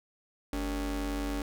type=ring-modulated tone; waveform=40% pulse; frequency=167.8 Hz; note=E3; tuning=31 cents sharp; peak=-27 dBFS; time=0.53-1.42 s; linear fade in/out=2 ms; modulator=119 Hz; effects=none